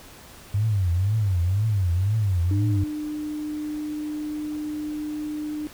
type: tone with vibrato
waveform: sine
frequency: 97.3 Hz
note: G2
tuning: 12 cents flat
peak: -19 dBFS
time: 0.54-2.84 s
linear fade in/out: 5 ms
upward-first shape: triangle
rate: 2 Hz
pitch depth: 260 cents each way
type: tone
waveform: sine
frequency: 301.7 Hz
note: D4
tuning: 47 cents sharp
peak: -27 dBFS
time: 2.51-5.67 s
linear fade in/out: 0 ms
effects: pink hiss -46 dBFS RMS until 5.73 s